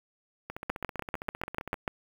two click trains, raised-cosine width 0.5 ms, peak -14 / -22 dBFS, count 9 / 20, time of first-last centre 0.7-1.878 / 0.5-1.742 s, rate 6.79 / 15.3 Hz, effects 7-bit

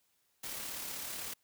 white noise with amplitude modulation, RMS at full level -40 dBFS, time 0.43-1.34 s, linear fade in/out 10 ms, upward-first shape sine, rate 35.8 Hz, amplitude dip 30%, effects white hiss -75 dBFS RMS until 1.43 s

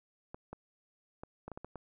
clicks, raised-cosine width 1 ms, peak -29 dBFS, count 8, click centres 0.345 / 0.53 / 1.235 / 1.48 / 1.517 / 1.575 / 1.646 / 1.757 s, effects none

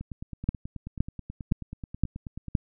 two click trains, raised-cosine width 5 ms, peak -10 / -24 dBFS, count 5 / 24, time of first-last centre 0.49-2.552 / 0.01-2.483 s, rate 1.94 / 9.3 Hz, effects none

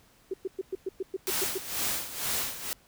sine tone bursts, 379.8 Hz, F#4, 45 cents sharp, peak -28 dBFS, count 10, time 0.31-1.58 s, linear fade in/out 5 ms, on 28 ms, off 110 ms
white noise with tremolo, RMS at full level -29 dBFS, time 1.27-2.73 s, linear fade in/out 0 ms, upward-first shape sine, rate 2.1 Hz, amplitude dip 75%
effects pink hiss -61 dBFS RMS until 2.87 s

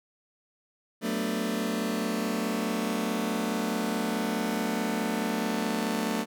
sawtooth chord, B minor seventh, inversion second, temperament just, 185.21 / 222.2 / 246.9 / 296.3 Hz, F#3 / A3 / B3 / D4, +2 / +17 / 0 / +15 cents, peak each -31 / -26 / -30 / -31 dBFS, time 1.01-6.26 s, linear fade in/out 50 ms, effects none

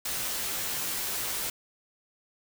white noise with comb filter, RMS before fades -32 dBFS, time 0.05-1.5 s, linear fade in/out 5 ms, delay 14 ms, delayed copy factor -0.65, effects none

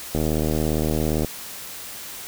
click train, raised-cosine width 2 ms, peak -10 dBFS, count 86, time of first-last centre 0.15-1.247 s, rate 77.5 Hz, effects white hiss -36 dBFS RMS until 2.27 s

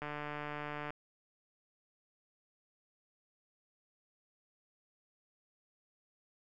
click train, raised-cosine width 0.5 ms, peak -26 dBFS, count 132, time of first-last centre 0.02-0.905 s, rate 148 Hz, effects none

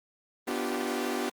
sawtooth chord, G dominant seventh, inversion first, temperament equal with one note detuned, 246.9 / 293.7 / 349.2 / 387.5 Hz, B3 / D4 / F4 / G4, 0 / 0 / 0 / -20 cents, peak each -30 / -32 / -32 / -30 dBFS, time 0.47-1.3 s, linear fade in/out 10 ms, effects Opus 24 kbps

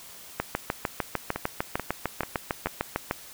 two click trains, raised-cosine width 0.5 ms, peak -10 / -14 dBFS, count 19 / 4, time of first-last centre 0.4-3.111 / 1.36-2.67 s, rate 6.64 / 2.29 Hz, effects white hiss -46 dBFS RMS until 3.33 s

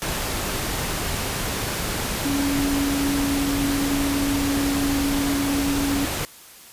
sine tone in noise, 280.3 Hz, C#4, 19 cents sharp, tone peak -21 dBFS, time 2.25-6.05 s, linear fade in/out 0 ms, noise pink, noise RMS -26 dBFS, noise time 0.02-6.25 s, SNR +2 dB, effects white hiss -45 dBFS RMS until 6.72 s + resampled to 32000 Hz

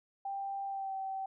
sine tone with pitch glide, 788 to 771.3 Hz, G5 to G5, +9 to -28 cents, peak -35 dBFS, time 0.25-1.26 s, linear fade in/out 5 ms, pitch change -37 cents, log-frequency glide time 0.67-0.94 s, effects none

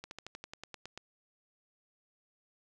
slowing click train, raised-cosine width 0.2 ms, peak -26 dBFS, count 11, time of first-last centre 0.04-0.976 s, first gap 71 ms, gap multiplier 1.06, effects none

